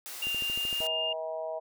white high-pass noise, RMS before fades -41 dBFS, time 0.06-0.87 s, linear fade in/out 0 ms, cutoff 460 Hz, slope 12 dB/octave
sine tone with pitch glide, 2794 to 2817 Hz, F7 to F7, 0 to +14 cents, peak -29 dBFS, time 0.22-1.13 s, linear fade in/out 5 ms, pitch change +14 cents, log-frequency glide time 0.39-0.83 s
click train, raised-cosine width 2 ms, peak -30 dBFS, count 8, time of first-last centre 0.27-0.804 s, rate 13.1 Hz
harmonic tone, 160 Hz, D#3, 49 cents sharp, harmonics 3 / 4 / 5 / 6, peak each -42 / -33 / -44 / -44 dBFS, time 0.8-1.6 s, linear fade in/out 20 ms
effects none

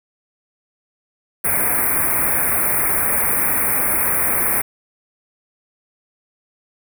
white band-stop noise, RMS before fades -18 dBFS, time 1.44-4.62 s, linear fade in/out 10 ms, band 2400 to 9000 Hz, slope 96 dB/octave, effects none

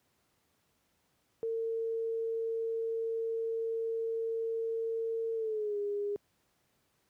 sine tone with pitch glide, 453.6 to 408.8 Hz, A#4 to G#4, -47 to -27 cents, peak -31 dBFS, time 1.43-6.16 s, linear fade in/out 0 ms, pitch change -180 cents, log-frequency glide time 5.34-5.78 s, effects pink hiss -74 dBFS RMS until 7.09 s + high-pass 80 Hz 12 dB/octave

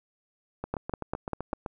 two click trains, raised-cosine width 1 ms, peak -19 / -15 dBFS, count 9 / 5, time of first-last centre 0.64-1.662 / 0.74-1.531 s, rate 7.83 / 5.06 Hz, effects none

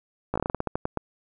slowing click train, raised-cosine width 1 ms, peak -12 dBFS, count 13, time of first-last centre 0.34-0.973 s, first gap 16 ms, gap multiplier 1.2, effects none

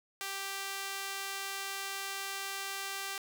sawtooth tone with high-pass filter, 392 Hz, G4, in tune, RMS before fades -39 dBFS, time 0.21-3.18 s, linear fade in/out 0 ms, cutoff 1300 Hz, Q 0.56, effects 10-bit

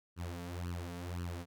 sawtooth tone with flanger, 87.31 Hz, F2, in tune, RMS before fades -41 dBFS, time 0.16-1.46 s, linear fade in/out 50 ms, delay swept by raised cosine 0.67 to 4.47 ms, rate 1.9 Hz, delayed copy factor +0.85, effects none

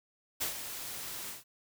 white noise with ADSR envelope, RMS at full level -32 dBFS, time 0.4-1.44 s, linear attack 19 ms, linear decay 110 ms, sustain -9 dB, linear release 150 ms, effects none

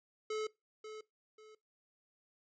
square tone with echo, 432 Hz, A4, 32 cents flat, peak -36 dBFS, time 0.3-0.47 s, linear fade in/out 5 ms, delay 540 ms, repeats 2, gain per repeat -10 dB, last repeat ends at 1.55 s, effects noise-tail reverb RT60 0.2 s tail -21 dB re dry + resampled to 16000 Hz

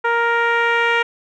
10% pulse tone with low-pass filter sweep, 467.5 Hz, A#4, 5 cents sharp, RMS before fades -17 dBFS, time 0.04-1.03 s, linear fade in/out 10 ms, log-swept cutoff 1400 to 2400 Hz, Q 1.4, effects none

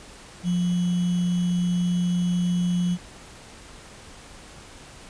sine tone with sample-and-hold, 177 Hz, F3, 23 cents sharp, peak -20 dBFS, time 0.43-2.98 s, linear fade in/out 50 ms, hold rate 3150 Hz, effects pink hiss -45 dBFS RMS until 5.09 s + resampled to 22050 Hz

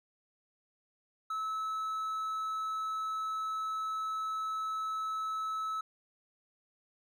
triangle tone, 1300 Hz, E6, 24 cents flat, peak -31 dBFS, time 1.3-5.81 s, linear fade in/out 5 ms, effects none

